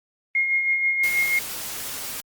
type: tone with tremolo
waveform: sine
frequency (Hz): 2143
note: C7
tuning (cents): +41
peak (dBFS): -17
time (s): 0.35-1.39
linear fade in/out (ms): 2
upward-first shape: sine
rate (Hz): 6.2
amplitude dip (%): 45
type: noise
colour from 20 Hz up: white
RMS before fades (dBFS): -32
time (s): 1.03-2.21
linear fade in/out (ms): 10
effects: Opus 32 kbps